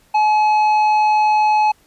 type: tone with tanh clipping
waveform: sine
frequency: 852 Hz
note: G#5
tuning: 44 cents sharp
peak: -13 dBFS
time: 0.14-1.72 s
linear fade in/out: 10 ms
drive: 8 dB
effects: pink hiss -55 dBFS RMS until 1.86 s + resampled to 32000 Hz